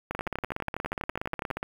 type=two click trains; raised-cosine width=0.5 ms; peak=-16 / -16 dBFS; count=26 / 18; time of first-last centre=0.15-1.629 / 0.11-1.503 s; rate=16.9 / 12.2 Hz; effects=7-bit